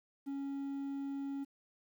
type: tone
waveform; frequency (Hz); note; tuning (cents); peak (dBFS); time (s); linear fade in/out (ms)
triangle; 277.2; C#4; 0; -35; 0.26-1.45; 20
effects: 11-bit